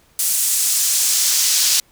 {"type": "noise with high-pass filter sweep", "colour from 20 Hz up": "brown", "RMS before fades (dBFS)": -17, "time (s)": [0.19, 1.8], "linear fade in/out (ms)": 2, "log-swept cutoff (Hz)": [8700, 5300], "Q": 1.3, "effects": ["pink hiss -55 dBFS RMS until 1.91 s"]}